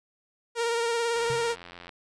sawtooth tone with vibrato, 466.2 Hz, A#4, in tune, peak -21 dBFS, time 0.55-1.56 s, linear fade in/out 50 ms, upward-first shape sine, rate 18 Hz, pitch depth 29 cents each way
click train, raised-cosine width 0.3 ms, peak -27 dBFS, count 65, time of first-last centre 1.16-1.892 s, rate 87.4 Hz
sine tone with exponential decay, 132.9 Hz, C3, 27 cents sharp, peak -30 dBFS, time 1.3-1.55 s, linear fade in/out 0 ms, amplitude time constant 53 ms
effects resampled to 22050 Hz

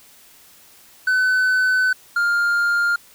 triangle tone pair in turn, 1510 / 1404 Hz, F#6 / F6, +35 / +9 cents, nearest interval minor second, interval 126 cents, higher first, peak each -13 / -14 dBFS, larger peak first, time 1.07-1.93 / 2.16-2.96 s, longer first, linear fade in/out 5 ms, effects white hiss -49 dBFS RMS until 3.14 s

